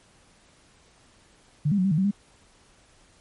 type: tone with pitch steps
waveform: sine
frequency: 148.5 / 203.1 / 184.1 / 195.4 / 154 / 190.8 / 202.4 Hz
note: D3 / G#3 / F#3 / G3 / D#3 / G3 / G#3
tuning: +20 / -38 / -8 / -5 / -17 / -47 / -44 cents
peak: -19 dBFS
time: 1.65-2.112 s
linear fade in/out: 10 ms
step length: 66 ms
effects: pink hiss -58 dBFS RMS until 3.2 s + MP3 48 kbps